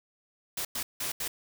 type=noise bursts at uneven times; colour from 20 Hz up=white; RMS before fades=-33 dBFS; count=4; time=0.57-0.65 / 0.75-0.83 / 1-1.12 / 1.2-1.28 s; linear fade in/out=5 ms; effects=none